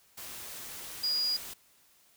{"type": "tone in noise", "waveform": "sine", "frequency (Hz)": 4876, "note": "D#8", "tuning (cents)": -36, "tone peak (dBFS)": -27, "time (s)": [1.03, 1.37], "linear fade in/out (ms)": 10, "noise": "white", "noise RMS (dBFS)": -43, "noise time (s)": [0.17, 1.54], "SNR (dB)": 13, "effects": ["white hiss -64 dBFS RMS until 2.16 s"]}